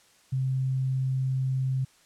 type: tone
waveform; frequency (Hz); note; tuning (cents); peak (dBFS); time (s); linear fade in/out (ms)
sine; 131.5; C3; +9; -24; 0.32-1.85; 10
effects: white hiss -60 dBFS RMS until 2.05 s + low-pass 9000 Hz 12 dB/octave